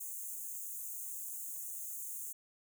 white high-pass noise, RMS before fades -43 dBFS, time 0-2.33 s, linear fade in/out 10 ms, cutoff 6400 Hz, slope 96 dB/octave, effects none

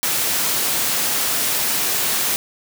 white high-pass noise, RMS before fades -20 dBFS, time 0.03-2.36 s, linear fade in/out 0 ms, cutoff 110 Hz, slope 12 dB/octave, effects none

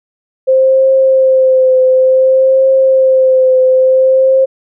sine tone with vibrato, 523.3 Hz, C5, in tune, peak -5 dBFS, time 0.47-4.46 s, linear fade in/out 20 ms, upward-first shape triangle, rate 0.56 Hz, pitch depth 28 cents each way, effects none

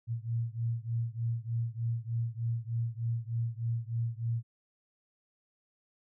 sine beating tone pair, 114.6 / 117.9 Hz, A#2 / A#2, -29 / +20 cents, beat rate 3.3 Hz, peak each -33 / -34 dBFS, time 0.07-4.43 s, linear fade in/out 50 ms, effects none

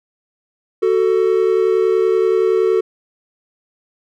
triangle tone pair together, 373.3 / 443.9 Hz, F#4 / A4, +15 / +15 cents, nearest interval minor third, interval 300 cents, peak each -13 dBFS, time 0.82-2.81 s, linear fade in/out 10 ms, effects none

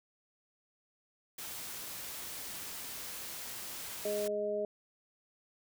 white noise, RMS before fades -43 dBFS, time 1.38-4.28 s, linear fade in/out 5 ms
harmonic tone, 207.7 Hz, G#3, in tune, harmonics 1 / 2 / 3, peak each -45 / -35 / -34 dBFS, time 4.05-4.65 s, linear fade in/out 2 ms
effects none

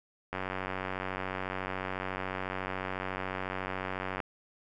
click train, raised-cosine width 0.5 ms, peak -19 dBFS, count 365, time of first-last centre 0.33-4.202 s, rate 94 Hz, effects none

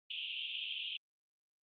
white band-pass noise, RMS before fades -41 dBFS, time 0.1-0.97 s, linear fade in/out 5 ms, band 2600 to 3400 Hz, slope 96 dB/octave, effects Opus 32 kbps

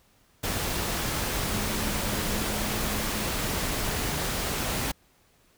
sine tone in noise, 210.6 Hz, G#3, 24 cents sharp, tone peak -36 dBFS, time 1.46-3.25 s, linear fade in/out 10 ms, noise pink, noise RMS -29 dBFS, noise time 0.43-4.92 s, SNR -10 dB, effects pink hiss -63 dBFS RMS until 5.57 s

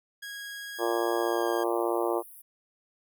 sawtooth tone with pitch glide, 1647 to 1616.8 Hz, G#6 to G#6, -15 to -47 cents, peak -34 dBFS, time 0.22-1.64 s, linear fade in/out 10 ms, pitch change -32 cents, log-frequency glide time 1.18-1.47 s
pink high-pass noise, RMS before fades -49 dBFS, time 0.75-2.42 s, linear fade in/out 10 ms, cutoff 9700 Hz, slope 96 dB/octave
harmonic tone, 116.54 Hz, A#2, in tune, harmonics 3 / 4 / 5 / 6 / 7 / 8 / 9 / 10, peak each -29 / -31 / -33 / -35 / -36 / -37 / -38 / -39 dBFS, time 0.78-2.23 s, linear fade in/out 50 ms
effects none

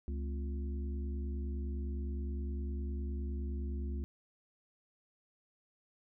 harmonic tone with a mistuned harmonic, 70 Hz, C#2, 18 cents sharp, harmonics 1 / 3 / 4 / 5, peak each -35 / -46 / -49 / -50 dBFS, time 0.08-4.04 s, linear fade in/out 0 ms, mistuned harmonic 4, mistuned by -130 cents, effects none

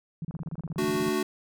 sine tone bursts, 161.2 Hz, E3, 38 cents flat, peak -30 dBFS, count 15, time 0.22-1.088 s, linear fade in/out 2 ms, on 28 ms, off 32 ms
click train, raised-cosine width 1 ms, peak -33 dBFS, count 21, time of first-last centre 0.31-1.126 s, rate 24.5 Hz
square chord, D major, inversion second, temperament equal, 220 / 293.7 / 370 Hz, A3 / D4 / F#4, 0 / 0 / 0 cents, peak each -32 / -32 / -28 dBFS, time 0.78-1.23 s, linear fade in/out 5 ms
effects none

